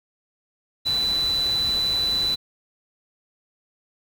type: tone in noise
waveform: sine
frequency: 3984 Hz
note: B7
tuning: 14 cents sharp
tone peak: -20 dBFS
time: 0.85-2.36 s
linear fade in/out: 20 ms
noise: pink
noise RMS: -35 dBFS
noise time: 0.85-2.36 s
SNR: +12 dB
effects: none